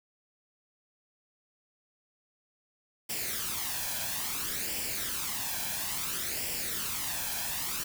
white noise with flanger, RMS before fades -34 dBFS, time 3.09-7.84 s, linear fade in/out 10 ms, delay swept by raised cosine 0.38 to 1.24 ms, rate 0.59 Hz, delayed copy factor +0.6, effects none

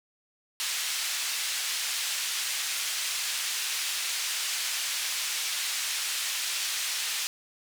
pink band-pass noise, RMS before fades -31 dBFS, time 0.6-7.27 s, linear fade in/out 0 ms, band 2500 to 10000 Hz, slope 12 dB/octave, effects none

